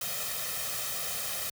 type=noise with comb filter; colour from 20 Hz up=white; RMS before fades=-34 dBFS; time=0.01-1.5 s; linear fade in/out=5 ms; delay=1.6 ms; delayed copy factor=+0.75; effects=high-pass 80 Hz 12 dB/octave